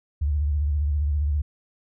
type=tone with vibrato; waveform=sine; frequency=73.42 Hz; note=D2; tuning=in tune; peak=-20 dBFS; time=0.21-1.42 s; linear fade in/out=10 ms; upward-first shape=sine; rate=15 Hz; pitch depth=97 cents each way; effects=none